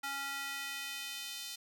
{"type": "tone with high-pass filter sweep", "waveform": "square", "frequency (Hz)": 277.2, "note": "C#4", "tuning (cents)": 0, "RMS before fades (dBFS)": -41, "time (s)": [0.03, 1.56], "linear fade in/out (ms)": 10, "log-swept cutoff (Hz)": [1200, 3900], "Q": 1.4, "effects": []}